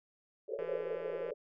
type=band-pass noise; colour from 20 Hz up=white; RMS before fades=-38 dBFS; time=0.48-1.34 s; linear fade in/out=20 ms; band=400 to 570 Hz; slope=96 dB/octave
type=click train; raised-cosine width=0.5 ms; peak=-35 dBFS; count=122; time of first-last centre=0.59-1.306 s; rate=169 Hz
effects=none